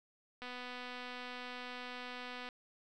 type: click train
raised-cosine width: 0.3 ms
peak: -30 dBFS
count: 514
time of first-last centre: 0.42-2.489 s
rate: 248 Hz
effects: none